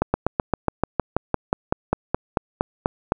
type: slowing click train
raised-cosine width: 1 ms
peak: -4 dBFS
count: 18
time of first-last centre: 0.02-3.121 s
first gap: 120 ms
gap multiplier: 1.05
effects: none